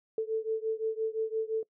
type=beating tone pair; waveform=sine; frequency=440 / 445.8 Hz; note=A4 / A4; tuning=0 / +23 cents; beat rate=5.8 Hz; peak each=-31 / -32 dBFS; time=0.18-1.63 s; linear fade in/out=2 ms; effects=noise-tail reverb RT60 0.1 s tail -22 dB re dry